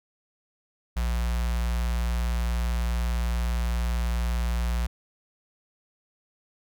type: tone with notch filter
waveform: square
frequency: 58.8 Hz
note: A#1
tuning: 16 cents sharp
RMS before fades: -26 dBFS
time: 0.96-4.87 s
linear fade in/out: 10 ms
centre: 340 Hz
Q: 0.63
effects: none